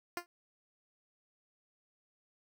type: tone with exponential decay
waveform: 10% pulse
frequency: 349.2 Hz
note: F4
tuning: in tune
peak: -24 dBFS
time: 0.17-0.26 s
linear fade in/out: 1 ms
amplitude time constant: 19 ms
effects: none